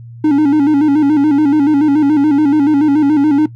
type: tone with vibrato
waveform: triangle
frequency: 293 Hz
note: D4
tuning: 4 cents flat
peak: -5 dBFS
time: 0.24-3.46 s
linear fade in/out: 5 ms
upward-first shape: square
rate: 7 Hz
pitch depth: 80 cents each way
effects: noise-tail reverb RT60 0.1 s tail -18 dB re dry + added 117 Hz sine -30 dBFS peak until 3.55 s